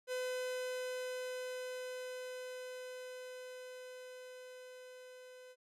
45% pulse tone with level ramp, 506 Hz, B4, 42 cents sharp, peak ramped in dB -36 to -53 dBFS, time 0.07-5.56 s, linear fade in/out 50 ms, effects low-pass 12000 Hz 12 dB/octave

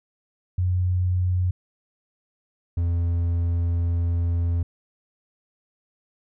sine / triangle tone pair in turn, 90.8 / 85.5 Hz, F#2 / F2, -32 / -36 cents, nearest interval minor second, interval 104 cents, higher first, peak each -19 / -18 dBFS, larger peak second, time 0.58-1.51 / 2.77-4.63 s, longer second, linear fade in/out 5 ms, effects none

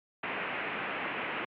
white low-pass noise, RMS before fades -35 dBFS, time 0.23-1.45 s, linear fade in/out 5 ms, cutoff 2700 Hz, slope 48 dB/octave, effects high-pass 200 Hz 12 dB/octave + MP3 96 kbps

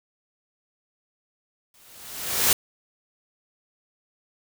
white noise with exponential growth, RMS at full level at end -17 dBFS, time 1.74-2.53 s, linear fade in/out 2 ms, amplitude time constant 170 ms, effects none

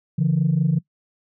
sine tone pair together, 143.1 / 168.32 Hz, D3 / E3, -45 / +36 cents, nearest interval minor third, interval 281 cents, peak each -18 dBFS, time 0.18-0.79 s, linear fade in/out 10 ms, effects noise-tail reverb RT60 0.1 s tail -21 dB re dry + tanh soft clip ceiling -11 dBFS

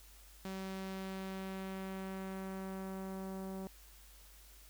sawtooth tone with low-pass filter sweep, 190.9 Hz, G3, 46 cents flat, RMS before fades -43 dBFS, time 0.45-3.67 s, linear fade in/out 0 ms, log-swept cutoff 6900 to 860 Hz, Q 0.83, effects added 50 Hz sine -58 dBFS peak until 4.69 s + white hiss -61 dBFS RMS until 4.69 s

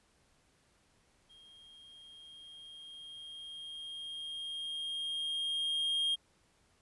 triangle tone with level ramp, 3229 Hz, G#7, 49 cents flat, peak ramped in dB -55 to -27 dBFS, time 1.29-6.16 s, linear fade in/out 20 ms, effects pink hiss -70 dBFS RMS until 6.81 s + resampled to 24000 Hz

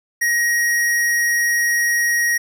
square tone, 1889 Hz, A#6, 22 cents sharp, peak -16 dBFS, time 0.21-2.38 s, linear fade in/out 10 ms, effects none

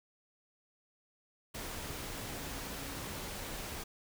sine tone in noise, 277.2 Hz, C#4, in tune, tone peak -51 dBFS, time 2.29-3.09 s, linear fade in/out 10 ms, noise pink, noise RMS -42 dBFS, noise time 1.54-3.84 s, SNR -12 dB, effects none

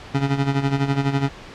25% pulse tone with tremolo, 138.6 Hz, C#3, in tune, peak -12 dBFS, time 0.14-1.29 s, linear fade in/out 10 ms, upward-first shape sine, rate 12 Hz, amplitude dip 70%, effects pink hiss -39 dBFS RMS until 1.54 s + low-pass 4000 Hz 12 dB/octave

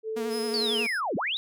sine tone with pitch glide, 440 to 424.3 Hz, A4 to G#4, 0 to +37 cents, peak -29 dBFS, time 0.03-0.87 s, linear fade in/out 50 ms, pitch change -63 cents, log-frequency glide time 0.15-0.56 s
sawtooth tone with vibrato, 232.4 Hz, A#3, 5 cents flat, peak -28 dBFS, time 0.16-0.87 s, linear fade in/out 10 ms, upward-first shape sine, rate 11 Hz, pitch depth 40 cents each way
sawtooth tone with tremolo, 5100 Hz, D#8, 42 cents sharp, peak -32 dBFS, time 0.29-1.01 s, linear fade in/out 50 ms, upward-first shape triangle, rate 2.6 Hz, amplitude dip 25%
sine linear two-way sweep, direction down then up, 4699 to 150 to 3921 Hz, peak -26 dBFS, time 0.54-1.37 s, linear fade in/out 0 ms, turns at 1.16 s
effects none

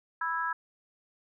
sine chord, E major, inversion second, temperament just, 988.9 / 1318.5 / 1648.1 Hz, B5 / E6 / G#6, +2 / 0 / -14 cents, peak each -33 dBFS, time 0.21-0.53 s, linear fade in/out 5 ms, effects none

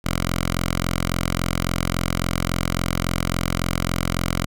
5% pulse tone with notch filter, 43.61 Hz, F1, 2 cents flat, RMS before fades -23 dBFS, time 0.04-4.46 s, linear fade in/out 20 ms, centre 400 Hz, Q 0.85, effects none

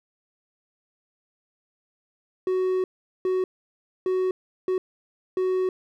triangle tone bursts at uneven times, 371.8 Hz, F#4, 8 cents sharp, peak -19 dBFS, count 5, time 2.47-2.84 / 3.25-3.44 / 4.06-4.31 / 4.68-4.78 / 5.37-5.69 s, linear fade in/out 2 ms, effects none

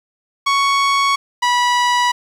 sawtooth tone pair in turn, 1112 / 976.8 Hz, C#6 / B5, +5 / -19 cents, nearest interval major second, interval 224 cents, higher first, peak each -9 dBFS, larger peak neither, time 0.46-1.16 / 1.42-2.12 s, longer neither, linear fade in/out 10 ms, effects low-pass 6000 Hz 12 dB/octave + 7-bit

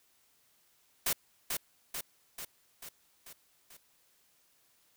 white noise with echo, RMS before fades -30 dBFS, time 1.06-1.13 s, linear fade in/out 5 ms, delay 440 ms, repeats 6, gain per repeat -4 dB, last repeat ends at 3.77 s, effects white hiss -69 dBFS RMS until 4.96 s

